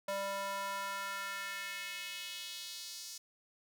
square tone with high-pass filter sweep, 197.3 Hz, G3, 11 cents sharp, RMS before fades -41 dBFS, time 0.08-3.18 s, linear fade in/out 5 ms, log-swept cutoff 630 to 5500 Hz, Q 2, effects none

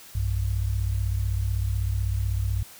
sine tone pair together, 61.2 / 97.15 Hz, B1 / G2, -15 / -15 cents, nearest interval minor sixth, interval 800 cents, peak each -26 / -25 dBFS, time 0.15-2.63 s, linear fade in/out 5 ms, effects white hiss -47 dBFS RMS until 2.79 s

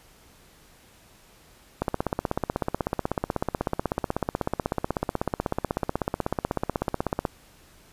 click train, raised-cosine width 1 ms, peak -10 dBFS, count 89, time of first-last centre 1.82-7.252 s, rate 16.2 Hz, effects pink hiss -55 dBFS RMS until 7.92 s + resampled to 32000 Hz

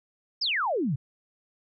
sine exponential sweep, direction down, 5470 to 118.6 Hz, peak -24 dBFS, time 0.41-0.96 s, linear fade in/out 10 ms, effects none

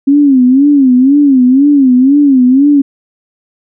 sine tone with vibrato, 269.6 Hz, C#4, 48 cents flat, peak -3 dBFS, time 0.07-2.82 s, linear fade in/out 10 ms, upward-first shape sine, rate 2 Hz, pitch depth 140 cents each way, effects none

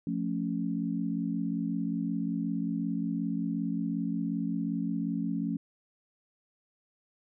sine chord, F augmented, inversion none, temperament equal, 174.61 / 220 / 277.2 Hz, F3 / A3 / C#4, 0 / 0 / 0 cents, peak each -33 dBFS, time 0.07-5.57 s, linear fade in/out 2 ms, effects none

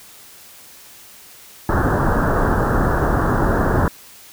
pink low-pass noise, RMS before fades -17 dBFS, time 1.69-3.88 s, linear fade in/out 2 ms, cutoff 1700 Hz, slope 96 dB/octave, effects white hiss -43 dBFS RMS until 4.32 s

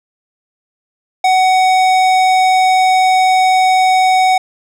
sine tone with tanh clipping, 748 Hz, F#5, 19 cents sharp, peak -10 dBFS, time 1.24-4.38 s, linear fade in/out 5 ms, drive 17 dB, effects none

